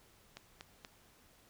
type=click train; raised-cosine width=0.2 ms; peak=-29 dBFS; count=3; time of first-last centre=0.37-0.848 s; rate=4.18 Hz; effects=pink hiss -65 dBFS RMS until 1.49 s